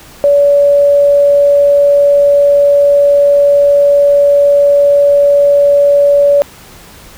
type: tone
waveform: sine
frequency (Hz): 571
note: D5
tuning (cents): -49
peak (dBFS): -4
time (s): 0.24-6.42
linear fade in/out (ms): 0
effects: pink hiss -36 dBFS RMS until 7.17 s